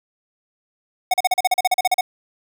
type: tone bursts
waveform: square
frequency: 737 Hz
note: F#5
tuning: 7 cents flat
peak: -14 dBFS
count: 14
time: 1.11-2.01 s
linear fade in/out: 5 ms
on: 29 ms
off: 38 ms
effects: none